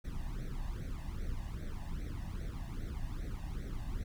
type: noise with flanger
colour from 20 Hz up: brown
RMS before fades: -39 dBFS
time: 0.04-4.04 s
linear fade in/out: 10 ms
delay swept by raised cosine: 0.49 to 1.13 ms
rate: 2.5 Hz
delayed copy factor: +0.9
effects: none